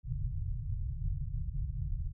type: low-pass noise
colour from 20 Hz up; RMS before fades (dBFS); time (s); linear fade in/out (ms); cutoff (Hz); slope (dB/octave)
pink; -35; 0.03-2.13; 50; 150; 96
effects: none